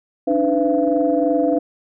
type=tone cluster; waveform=sine; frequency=285.5 / 308.5 / 503 / 676 Hz; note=D4 / D#4 / B4 / E5; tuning=-49 / -15 / +32 / +43 cents; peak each=-20 dBFS; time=0.27-1.59 s; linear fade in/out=10 ms; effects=tanh soft clip ceiling -4 dBFS